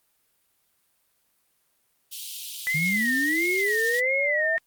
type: high-pass noise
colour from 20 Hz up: pink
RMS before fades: -36 dBFS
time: 2.11-4.01 s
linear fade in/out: 20 ms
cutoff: 2900 Hz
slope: 48 dB/octave
type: tone with vibrato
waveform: sine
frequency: 1975.5 Hz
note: B6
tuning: in tune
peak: -22 dBFS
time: 2.67-4.58 s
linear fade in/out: 0 ms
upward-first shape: sine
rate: 1.5 Hz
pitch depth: 160 cents each way
type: linear sweep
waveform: sine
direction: up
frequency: 146.83 to 661 Hz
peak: -26 dBFS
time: 2.74-4.57 s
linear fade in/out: 10 ms
effects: white hiss -69 dBFS RMS until 4.66 s + Opus 32 kbps